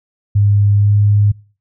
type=tone with pitch glide; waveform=sine; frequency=102 to 103.13 Hz; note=G#2 to G#2; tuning=-31 to -12 cents; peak=-8 dBFS; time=0.35-1.32 s; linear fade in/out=10 ms; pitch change=+19 cents; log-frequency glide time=0.77-0.93 s; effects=noise-tail reverb RT60 0.4 s tail -24 dB re dry